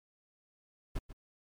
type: noise with echo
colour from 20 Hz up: brown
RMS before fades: -33 dBFS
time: 0.95-0.99 s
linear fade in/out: 10 ms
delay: 140 ms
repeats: 1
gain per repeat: -13 dB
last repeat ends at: 1.13 s
effects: MP3 96 kbps